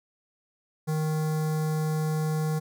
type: tone with notch filter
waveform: square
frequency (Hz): 155.56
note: D#3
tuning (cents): 0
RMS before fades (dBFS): -27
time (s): 0.87-2.6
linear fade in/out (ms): 20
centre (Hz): 2800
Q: 0.69
effects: none